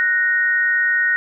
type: tone pair together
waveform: sine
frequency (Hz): 1480 / 1864.7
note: F#6 / A#6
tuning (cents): 0 / 0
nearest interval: major third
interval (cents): 400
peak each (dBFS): -19 / -16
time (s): 0-1.16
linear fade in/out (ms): 0
effects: none